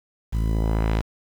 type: tone with low-pass filter sweep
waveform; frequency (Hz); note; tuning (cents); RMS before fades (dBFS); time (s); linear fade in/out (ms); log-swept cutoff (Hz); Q
sawtooth; 54.6; A1; -13; -22; 0.32-1.02; 20; 140 to 5500; 0.73
effects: 7-bit